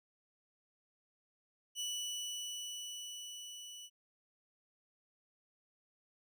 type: tone with level ramp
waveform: 25% pulse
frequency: 2960 Hz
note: F#7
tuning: in tune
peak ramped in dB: -33 to -45 dBFS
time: 1.75-3.9 s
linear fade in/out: 50 ms
effects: none